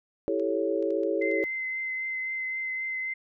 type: chord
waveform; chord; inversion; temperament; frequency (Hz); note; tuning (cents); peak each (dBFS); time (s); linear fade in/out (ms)
sine; A dominant seventh; second; equal; 329.6 / 392 / 440 / 554.4; E4 / G4 / A4 / C#5; 0 / 0 / 0 / 0; -30; 0.28-1.44; 0
type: clicks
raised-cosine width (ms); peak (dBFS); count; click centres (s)
0.2; -36; 7; 0.397 / 0.826 / 0.906 / 1.034 / 1.221 / 1.314 / 1.43
type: tone with vibrato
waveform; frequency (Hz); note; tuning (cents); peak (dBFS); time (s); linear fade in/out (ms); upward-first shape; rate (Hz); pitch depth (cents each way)
sine; 2063; C7; -25; -29; 1.21-3.14; 10; triangle; 3.8; 15
effects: none